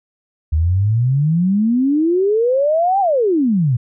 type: exponential two-way sweep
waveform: sine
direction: up then down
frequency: 74.7 to 810 to 113.6 Hz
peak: -12 dBFS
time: 0.52-3.77 s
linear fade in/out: 10 ms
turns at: 3 s
effects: none